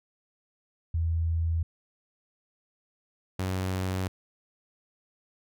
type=tone pair in turn; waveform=sine / sawtooth; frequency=82.41 / 93.52 Hz; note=E2 / F#2; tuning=0 / +19 cents; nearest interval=major second; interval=219 cents; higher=second; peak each=-24 dBFS; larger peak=neither; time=0.94-1.63 / 3.39-4.08 s; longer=neither; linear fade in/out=5 ms; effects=none